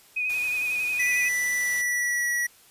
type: tone with vibrato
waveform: sine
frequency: 2489 Hz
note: D#7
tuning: in tune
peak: -24 dBFS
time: 0.16-1.29 s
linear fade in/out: 10 ms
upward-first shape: sine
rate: 11 Hz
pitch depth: 30 cents each way
type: noise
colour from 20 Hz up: white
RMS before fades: -40 dBFS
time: 0.29-1.82 s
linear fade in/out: 10 ms
type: tone with pitch glide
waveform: square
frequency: 1976 to 1932 Hz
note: B6 to B6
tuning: 0 to -39 cents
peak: -24 dBFS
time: 0.99-2.47 s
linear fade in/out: 10 ms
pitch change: -39 cents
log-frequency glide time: 1.53-2.29 s
effects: white hiss -55 dBFS RMS until 2.7 s + resampled to 32000 Hz